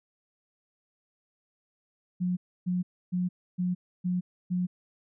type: tone bursts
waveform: sine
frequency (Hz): 180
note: F#3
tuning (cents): -47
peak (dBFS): -25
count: 6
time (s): 2.2-4.67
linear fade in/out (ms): 20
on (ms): 170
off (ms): 290
effects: none